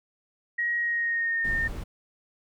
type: tone with pitch glide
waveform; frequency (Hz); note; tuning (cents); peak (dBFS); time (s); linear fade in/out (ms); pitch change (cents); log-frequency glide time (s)
sine; 1894 to 1823.2; A#6 to A#6; +27 to -39; -24; 0.58-1.68; 10; -66; 0.77-1.52
type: noise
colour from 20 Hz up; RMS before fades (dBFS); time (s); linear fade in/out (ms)
brown; -34; 1.44-1.84; 10
effects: none